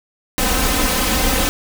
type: noise with comb filter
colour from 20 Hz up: pink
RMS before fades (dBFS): -17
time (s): 0.38-1.49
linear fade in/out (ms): 0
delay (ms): 3.9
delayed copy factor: +0.95
effects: none